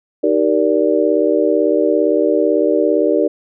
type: chord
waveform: sine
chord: Eb major seventh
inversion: none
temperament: just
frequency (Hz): 311.1 / 388.9 / 466.7 / 583.4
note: Eb4 / G4 / Bb4 / D5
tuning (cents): 0 / -14 / +2 / -12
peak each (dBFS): -17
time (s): 0.23-3.28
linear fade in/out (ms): 10
effects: none